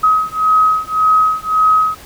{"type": "beating tone pair", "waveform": "sine", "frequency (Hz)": [1268, 1269.8], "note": ["D#6", "D#6"], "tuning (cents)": [32, 35], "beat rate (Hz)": 1.8, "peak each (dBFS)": -13, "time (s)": [0.03, 1.95], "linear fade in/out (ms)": 10, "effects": ["pink hiss -38 dBFS RMS until 2.05 s"]}